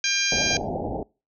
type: harmonic tone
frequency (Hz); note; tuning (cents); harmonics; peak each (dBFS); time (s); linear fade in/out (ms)
799; G5; +33; 2 / 3 / 4 / 5 / 6 / 7 / 8; -30 / -26 / -30 / -31 / -28 / -31 / -27; 0.04-0.57; 2
type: low-pass noise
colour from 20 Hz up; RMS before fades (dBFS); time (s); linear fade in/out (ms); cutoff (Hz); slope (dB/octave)
white; -29; 0.32-1.03; 2; 830; 96
effects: noise-tail reverb RT60 0.3 s tail -24 dB re dry